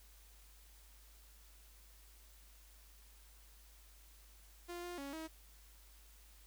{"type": "tone with pitch steps", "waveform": "sawtooth", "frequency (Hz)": [348.9, 352.2, 278.8, 319.6], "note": ["F4", "F4", "C#4", "D#4"], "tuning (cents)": [-2, 15, 10, 47], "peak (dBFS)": -40, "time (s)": [4.68, 5.28], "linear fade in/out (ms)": 20, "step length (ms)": 150, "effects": ["added 51 Hz sine -60 dBFS peak until 6.46 s", "white hiss -65 dBFS RMS until 6.46 s"]}